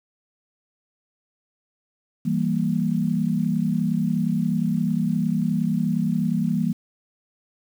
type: chord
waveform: sine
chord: E diminished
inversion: none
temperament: equal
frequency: 164.81 / 196 / 233.1 Hz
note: E3 / G3 / Bb3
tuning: 0 / 0 / 0 cents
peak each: -24 dBFS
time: 2.25-6.73 s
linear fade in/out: 10 ms
effects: 8-bit